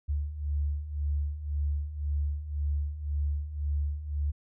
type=beating tone pair; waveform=sine; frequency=71.7 / 73.6 Hz; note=D2 / D2; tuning=-41 / +4 cents; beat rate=1.9 Hz; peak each=-34 / -29 dBFS; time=0.08-4.32 s; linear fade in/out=20 ms; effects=none